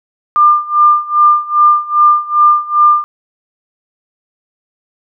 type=tone with tremolo; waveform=sine; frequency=1198 Hz; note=D6; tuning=34 cents sharp; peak=-3 dBFS; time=0.36-3.04 s; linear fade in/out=0 ms; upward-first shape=sine; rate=2.5 Hz; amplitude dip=90%; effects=none